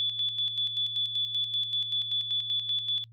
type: tone with tremolo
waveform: sine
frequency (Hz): 3453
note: A7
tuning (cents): -33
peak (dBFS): -25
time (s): 0-3.04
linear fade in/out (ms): 0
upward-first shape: square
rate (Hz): 5.2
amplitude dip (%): 55
effects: noise-tail reverb RT60 0.1 s tail -24 dB re dry + added 114 Hz sine -50 dBFS peak until 3.12 s